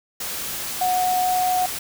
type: tone in noise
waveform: sine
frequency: 733 Hz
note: F#5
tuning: 16 cents flat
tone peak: -18 dBFS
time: 0.81-1.66 s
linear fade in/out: 5 ms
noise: white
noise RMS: -29 dBFS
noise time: 0.2-1.79 s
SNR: +8 dB
effects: none